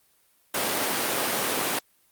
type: high-pass noise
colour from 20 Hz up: pink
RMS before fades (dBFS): -26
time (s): 0.54-1.79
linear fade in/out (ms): 5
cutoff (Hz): 320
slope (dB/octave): 12
effects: white hiss -64 dBFS RMS until 2.11 s + Opus 32 kbps